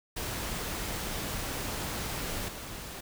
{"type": "noise with level steps", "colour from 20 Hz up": "pink", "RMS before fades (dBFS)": [-35, -41], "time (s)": [0.16, 3.01], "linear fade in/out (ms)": 10, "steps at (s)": 2.48, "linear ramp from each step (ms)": 5, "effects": []}